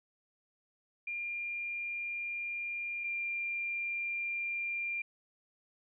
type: tone pair in turn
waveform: sine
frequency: 2400 / 2387 Hz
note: D7 / D7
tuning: +37 / +28 cents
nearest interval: unison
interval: 9 cents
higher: first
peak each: -35 / -33 dBFS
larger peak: second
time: 1.07-3.04 / 3.04-5.02 s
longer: second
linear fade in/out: 5 ms
effects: none